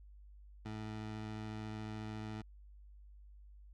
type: tone with vibrato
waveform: 20% pulse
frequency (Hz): 108.2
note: A2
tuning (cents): -29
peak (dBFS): -37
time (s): 0.65-2.42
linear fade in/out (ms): 10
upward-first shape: triangle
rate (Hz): 14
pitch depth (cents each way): 12
effects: added 50 Hz sine -54 dBFS peak until 3.73 s + low-pass 5000 Hz 12 dB/octave